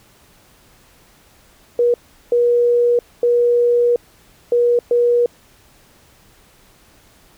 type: tone bursts at uneven times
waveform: sine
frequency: 480 Hz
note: B4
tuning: 49 cents flat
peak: -11 dBFS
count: 5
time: 1.79-1.94 / 2.32-2.99 / 3.23-3.96 / 4.52-4.79 / 4.91-5.26 s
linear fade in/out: 2 ms
effects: pink hiss -51 dBFS RMS until 7.37 s